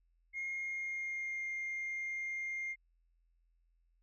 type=tone with pitch glide; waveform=sine; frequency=2141 to 2115 Hz; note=C7 to C7; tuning=+39 to +18 cents; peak=-35 dBFS; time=0.33-2.76 s; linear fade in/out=50 ms; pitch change=-21 cents; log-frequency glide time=0.49-1.5 s; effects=tanh soft clip ceiling -34 dBFS + added 42 Hz sine -70 dBFS peak until 4.02 s